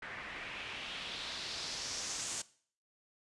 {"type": "noise with low-pass filter sweep", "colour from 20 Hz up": "white", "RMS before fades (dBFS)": -42, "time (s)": [0.02, 2.42], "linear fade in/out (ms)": 5, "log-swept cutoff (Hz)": [1800, 7700], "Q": 2.4, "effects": ["noise-tail reverb RT60 0.5 s tail -19 dB re dry", "resampled to 24000 Hz"]}